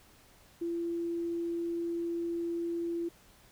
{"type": "tone", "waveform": "sine", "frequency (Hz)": 339.4, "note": "F4", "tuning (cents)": -49, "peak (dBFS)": -31, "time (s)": [0.61, 3.09], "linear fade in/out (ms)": 10, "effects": ["pink hiss -60 dBFS RMS until 3.51 s"]}